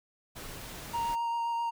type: noise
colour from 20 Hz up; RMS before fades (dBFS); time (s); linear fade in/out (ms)
pink; -43; 0.35-1.16; 20
type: tone with vibrato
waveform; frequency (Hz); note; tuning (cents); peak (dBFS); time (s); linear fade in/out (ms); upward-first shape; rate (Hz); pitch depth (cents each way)
triangle; 932.3; A#5; 0; -27; 0.93-1.71; 20; sine; 7.6; 11
effects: none